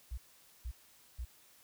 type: tone bursts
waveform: sine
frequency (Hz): 60.3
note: B1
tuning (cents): -41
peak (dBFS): -37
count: 3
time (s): 0.11-1.251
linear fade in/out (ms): 10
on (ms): 67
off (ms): 470
effects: white hiss -63 dBFS RMS until 1.63 s